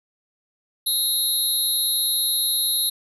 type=tone cluster; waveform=sine; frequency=3789 / 4135 / 10530 / 11560 Hz; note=A#7 / C8 / E9 / F#9; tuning=+27 / -21 / -3 / -41 cents; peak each=-25 dBFS; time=0.86-2.9 s; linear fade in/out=10 ms; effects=none